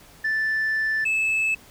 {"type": "tone pair in turn", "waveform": "sine", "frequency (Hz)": [1760, 2610], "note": ["A6", "E7"], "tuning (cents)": [0, -18], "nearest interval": "perfect fifth", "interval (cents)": 682, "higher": "second", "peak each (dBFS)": [-19, -17], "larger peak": "second", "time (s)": [[0.24, 1.05], [1.05, 1.55]], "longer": "first", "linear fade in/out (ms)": 10, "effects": ["tanh soft clip ceiling -19 dBFS", "pink hiss -50 dBFS RMS until 1.7 s"]}